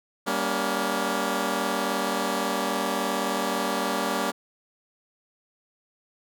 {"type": "chord", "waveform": "10% pulse", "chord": "G diminished", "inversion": "none", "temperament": "just", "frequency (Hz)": [196, 235.2, 282.2], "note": ["G3", "Bb3", "Db4"], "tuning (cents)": [0, 16, 31], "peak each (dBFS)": -21, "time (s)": [0.26, 4.32], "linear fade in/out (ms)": 20, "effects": []}